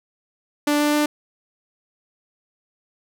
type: tone with pitch steps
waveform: sawtooth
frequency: 293.7 / 295.6 / 297.5 Hz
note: D4 / D4 / D4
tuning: 0 / +11 / +22 cents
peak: -13 dBFS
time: 0.67-1.06 s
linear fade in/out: 5 ms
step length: 130 ms
effects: none